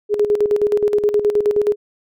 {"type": "tone with tremolo", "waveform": "sine", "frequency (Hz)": 415.3, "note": "G#4", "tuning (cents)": 0, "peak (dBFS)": -11, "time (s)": [0.09, 1.76], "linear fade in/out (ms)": 50, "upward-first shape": "square", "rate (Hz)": 9.5, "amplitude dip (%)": 65, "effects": []}